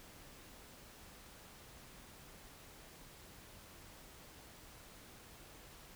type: silence
effects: pink hiss -57 dBFS RMS until 5.95 s